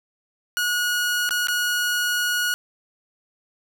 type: tone with dropouts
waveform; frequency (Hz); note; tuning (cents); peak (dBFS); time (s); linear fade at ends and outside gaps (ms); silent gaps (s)
sawtooth; 1452; F#6; -33; -17; 0.57-2.54; 0; 1.291-1.308 / 1.471-1.484
effects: none